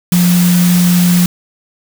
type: tone in noise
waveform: sine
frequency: 176.9 Hz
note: F3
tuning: 23 cents sharp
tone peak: -7 dBFS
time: 0.12-1.26 s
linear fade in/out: 2 ms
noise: white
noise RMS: -19 dBFS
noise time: 0.12-1.26 s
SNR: +9 dB
effects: none